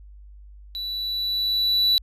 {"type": "tone with level ramp", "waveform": "triangle", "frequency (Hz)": 3951, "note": "B7", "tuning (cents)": 0, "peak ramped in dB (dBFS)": [-27, -14], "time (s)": [0.75, 1.98], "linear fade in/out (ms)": 0, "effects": ["added 50 Hz sine -42 dBFS peak until 2.02 s", "resampled to 32000 Hz"]}